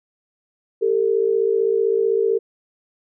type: tone pair together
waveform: sine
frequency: 395.7 / 451.4 Hz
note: G4 / A4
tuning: +16 / +44 cents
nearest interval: major second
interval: 228 cents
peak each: -19 / -18 dBFS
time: 0.81-2.39 s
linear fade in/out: 20 ms
effects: none